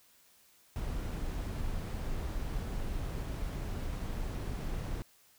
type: noise with dropouts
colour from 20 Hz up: brown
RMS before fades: -36 dBFS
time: 0.76-5.02 s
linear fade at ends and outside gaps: 0 ms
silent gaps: 1.11-1.114 / 3.994-3.999 s
effects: white hiss -64 dBFS RMS until 5.38 s